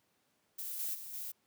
violet noise with level steps, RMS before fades -41 / -37 / -46 / -42 dBFS, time 0.58-1.32 s, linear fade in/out 10 ms, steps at 0.79 / 0.94 / 1.13 s, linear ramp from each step 10 ms, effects pink hiss -75 dBFS RMS until 1.46 s + high-pass 150 Hz 12 dB/octave

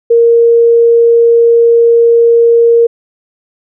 sine tone, 466.2 Hz, A#4, in tune, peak -3 dBFS, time 0.1-2.87 s, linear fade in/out 10 ms, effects none

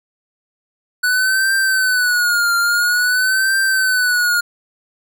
square tone with vibrato, 1480 Hz, F#6, in tune, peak -14 dBFS, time 1.03-4.41 s, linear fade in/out 10 ms, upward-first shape triangle, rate 0.49 Hz, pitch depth 110 cents each way, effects none

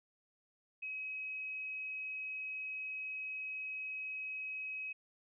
sine tone, 2546 Hz, D#7, 39 cents sharp, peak -39 dBFS, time 0.82-4.93 s, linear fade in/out 10 ms, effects none

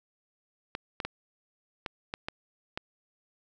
clicks, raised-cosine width 0.3 ms, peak -17 dBFS, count 7, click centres 0.751 / 1.002 / 1.05 / 1.862 / 2.139 / 2.285 / 2.775 s, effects none

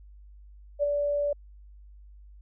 sine tone with ADSR envelope, 579 Hz, D5, 25 cents flat, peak -20 dBFS, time 0.79-1.33 s, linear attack 39 ms, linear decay 18 ms, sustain -4 dB, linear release 5 ms, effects added 50 Hz sine -47 dBFS peak until 2.41 s

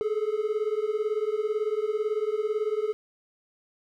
triangle beating tone pair, 418.9 / 436.9 Hz, G#4 / A4, +15 / -12 cents, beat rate 18 Hz, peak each -26 dBFS, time 0.01-2.93 s, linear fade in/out 0 ms, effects none

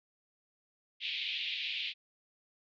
white band-pass noise, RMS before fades -37 dBFS, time 1-1.94 s, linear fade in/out 50 ms, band 2300 to 3800 Hz, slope 48 dB/octave, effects none

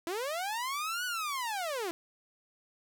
sawtooth linear two-way sweep, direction up then down, 320 to 1500 to 320 Hz, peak -29 dBFS, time 0.07-1.91 s, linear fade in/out 0 ms, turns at 1.05 s, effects none

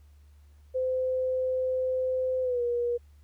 sine tone with pitch glide, 514 to 479.6 Hz, C5 to A#4, -31 to +49 cents, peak -25 dBFS, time 0.74-2.98 s, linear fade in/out 20 ms, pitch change -120 cents, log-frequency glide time 2.42-2.62 s, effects added 73 Hz sine -52 dBFS peak until 3.23 s + pink hiss -70 dBFS RMS until 3.23 s

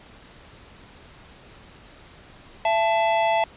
square tone pair together, 671 / 876 Hz, E5 / A5, +31 / -8 cents, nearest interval perfect fourth, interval 461 cents, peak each -22 dBFS, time 2.65-3.44 s, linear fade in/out 2 ms, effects pink hiss -48 dBFS RMS until 3.56 s + resampled to 8000 Hz

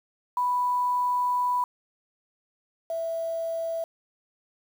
sine tone pair in turn, 987.8 / 659.9 Hz, B5 / E5, 0 / +2 cents, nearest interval perfect fifth, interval 698 cents, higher first, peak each -22 / -27 dBFS, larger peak first, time 0.37-1.64 / 2.9-3.84 s, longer first, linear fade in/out 2 ms, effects 8-bit

